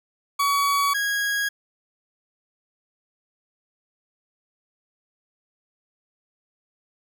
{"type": "tone pair in turn", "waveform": "40% pulse", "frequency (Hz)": [1131, 1647], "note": ["C#6", "G#6"], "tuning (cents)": [34, -15], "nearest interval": "perfect fifth", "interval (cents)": 651, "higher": "second", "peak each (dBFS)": [-18, -21], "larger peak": "first", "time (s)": [[0.39, 0.94], [0.94, 1.49]], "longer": "neither", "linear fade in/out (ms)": 10, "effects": []}